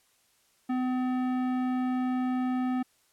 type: tone with tanh clipping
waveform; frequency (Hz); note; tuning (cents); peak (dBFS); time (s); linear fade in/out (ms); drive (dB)
sine; 253.9; B3; +48; -28; 0.69-2.83; 10; 15
effects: white hiss -67 dBFS RMS until 3.12 s + low-pass 12000 Hz 12 dB/octave